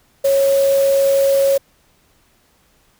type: tone in noise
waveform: sine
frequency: 550 Hz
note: C#5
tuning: 14 cents flat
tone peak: -11 dBFS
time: 0.24-1.58 s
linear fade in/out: 10 ms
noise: white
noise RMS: -29 dBFS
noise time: 0.24-1.58 s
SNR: +15 dB
effects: pink hiss -57 dBFS RMS until 2.99 s